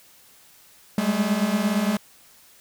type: tone cluster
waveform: 45% pulse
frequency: 196.7 / 205.7 / 214.3 Hz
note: G3 / G#3 / A3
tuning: +6 / -16 / -45 cents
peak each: -25 / -29 / -23 dBFS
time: 0.98-1.97 s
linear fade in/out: 2 ms
effects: white hiss -53 dBFS RMS until 2.6 s